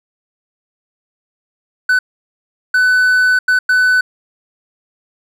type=tone bursts at uneven times; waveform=triangle; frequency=1500 Hz; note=F#6; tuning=23 cents sharp; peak=-7 dBFS; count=4; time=1.89-1.99 / 2.74-3.39 / 3.48-3.59 / 3.69-4.01 s; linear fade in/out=5 ms; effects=none